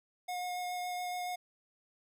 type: tone with vibrato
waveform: square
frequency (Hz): 720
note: F#5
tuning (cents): -47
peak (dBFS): -36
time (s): 0.28-1.36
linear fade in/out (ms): 10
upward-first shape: sine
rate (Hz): 7.1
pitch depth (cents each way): 10
effects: none